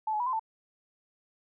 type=tone with pitch steps; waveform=sine; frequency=871 / 849 / 974 / 1032 / 887 Hz; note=A5 / G#5 / B5 / C6 / A5; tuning=-18 / +38 / -24 / -24 / +14 cents; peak=-27 dBFS; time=0.07-0.395 s; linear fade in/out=5 ms; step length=65 ms; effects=none